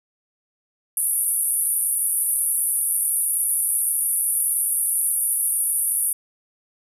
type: band-pass noise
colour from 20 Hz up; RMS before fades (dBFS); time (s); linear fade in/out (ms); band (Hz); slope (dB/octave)
pink; -22; 0.97-6.13; 2; 9400 to 12000; 96
effects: none